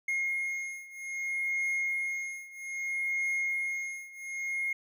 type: beating tone pair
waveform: triangle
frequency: 2145 / 2145.62 Hz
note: C7 / C7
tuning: +42 / +43 cents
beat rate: 0.62 Hz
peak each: -33 / -31 dBFS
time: 0.08-4.73 s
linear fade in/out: 5 ms
effects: none